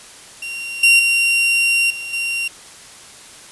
40% pulse tone with level steps, 2757 Hz, F7, 23 cents flat, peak -24 / -7 / -12 / -25 / -18 dBFS, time 0.42-2.48 s, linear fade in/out 5 ms, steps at 0.83 / 0.99 / 1.9 / 2.13 s, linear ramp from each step 5 ms, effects white hiss -40 dBFS RMS until 3.51 s + resampled to 24000 Hz

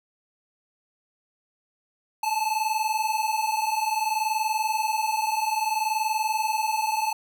square tone pair together, 860 / 880.6 Hz, A5 / A5, -40 / +1 cents, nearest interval unison, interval 41 cents, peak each -27 dBFS, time 2.23-7.13 s, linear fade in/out 5 ms, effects none

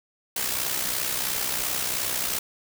white noise with amplitude modulation, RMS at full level -25 dBFS, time 0.36-2.39 s, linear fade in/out 5 ms, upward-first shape sine, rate 62.9 Hz, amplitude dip 55%, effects none

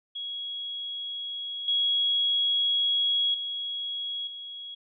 sine tone with level steps, 3322 Hz, G#7, in tune, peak -32 / -22 / -30 / -37 dBFS, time 0.15-4.75 s, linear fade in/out 10 ms, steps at 1.68 / 3.34 / 4.27 s, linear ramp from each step 2 ms, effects none

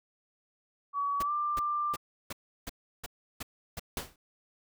sine tone with pitch glide, 1134 to 1186.9 Hz, C#6 to D6, +39 to +18 cents, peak -28 dBFS, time 0.93-1.97 s, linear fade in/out 50 ms, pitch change +79 cents, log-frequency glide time 1.22-1.31 s
pink noise bursts, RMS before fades -38 dBFS, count 8, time 1.2-3.796 s, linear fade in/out 5 ms, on 27 ms, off 340 ms
pink noise with exponential decay, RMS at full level -31 dBFS, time 3.97-4.16 s, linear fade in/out 2 ms, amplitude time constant 41 ms
effects none

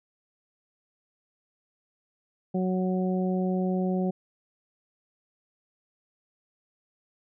harmonic tone, 185 Hz, F#3, in tune, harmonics 1 / 2 / 3 / 4, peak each -25 / -31 / -35 / -37 dBFS, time 2.54-4.11 s, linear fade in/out 10 ms, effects none

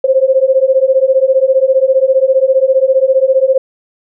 sine beating tone pair, 521 / 536 Hz, C5 / C5, -7 / +42 cents, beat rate 15 Hz, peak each -10 dBFS, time 0.04-3.58 s, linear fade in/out 5 ms, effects none

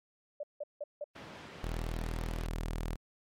sine tone bursts, 587.3 Hz, D5, in tune, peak -35 dBFS, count 4, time 0.4-1.042 s, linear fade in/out 5 ms, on 33 ms, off 170 ms
pink band-pass noise, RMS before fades -49 dBFS, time 1.15-2.47 s, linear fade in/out 10 ms, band 130 to 3200 Hz, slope 12 dB/octave
sawtooth tone, 40.33 Hz, E1, 37 cents flat, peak -30 dBFS, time 1.63-2.96 s, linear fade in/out 10 ms
effects MP3 64 kbps

